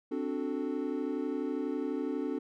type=chord; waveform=triangle; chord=D dominant seventh; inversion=third; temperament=equal; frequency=261.6 / 293.7 / 370 / 440 Hz; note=C4 / D4 / F#4 / A4; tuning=0 / 0 / 0 / 0 cents; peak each=-34 / -33 / -37 / -36 dBFS; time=0.11-2.39 s; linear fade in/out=10 ms; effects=none